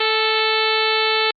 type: harmonic tone with a mistuned harmonic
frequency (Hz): 439.7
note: A4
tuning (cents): -1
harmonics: 1 / 2 / 3 / 4 / 5 / 6 / 7 / 8 / 9 / 10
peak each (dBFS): -22 / -25 / -25 / -27 / -25 / -25 / -26 / -26 / -26 / -28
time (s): 0-1.31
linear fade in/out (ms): 5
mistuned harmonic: 2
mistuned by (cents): -26
effects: Opus 32 kbps